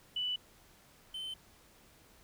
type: tone pair in turn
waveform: sine / triangle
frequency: 2975 / 3075 Hz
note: F#7 / G7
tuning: +9 / -34 cents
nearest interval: minor second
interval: 57 cents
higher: second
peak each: -32 / -37 dBFS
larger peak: first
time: 0.16-0.36 / 1.14-1.34 s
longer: neither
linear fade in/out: 5 ms
effects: pink hiss -62 dBFS RMS until 2.23 s